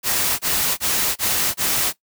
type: noise bursts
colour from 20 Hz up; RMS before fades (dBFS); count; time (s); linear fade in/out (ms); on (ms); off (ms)
white; -20; 5; 0.03-1.93; 50; 360; 25
effects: noise-tail reverb RT60 0.1 s tail -17 dB re dry